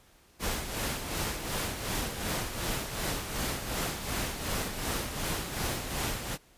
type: noise with tremolo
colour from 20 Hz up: pink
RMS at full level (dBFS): -31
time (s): 0.39-6.38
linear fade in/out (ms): 50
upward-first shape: sine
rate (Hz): 2.7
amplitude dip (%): 55
effects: pink hiss -61 dBFS RMS until 6.57 s + resampled to 32000 Hz